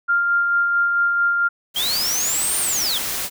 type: tone with tremolo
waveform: sine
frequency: 1396.9 Hz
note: F6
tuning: in tune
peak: -14 dBFS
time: 0.08-1.49 s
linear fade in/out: 20 ms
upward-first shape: sine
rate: 4.5 Hz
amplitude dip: 30%
type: noise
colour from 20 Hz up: white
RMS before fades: -25 dBFS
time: 1.74-3.3 s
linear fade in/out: 50 ms
type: linear two-way sweep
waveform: sine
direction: up then down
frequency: 3129 to 9300 to 3129 Hz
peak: -20 dBFS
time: 1.76-2.98 s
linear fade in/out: 2 ms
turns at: 2.59 s
effects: none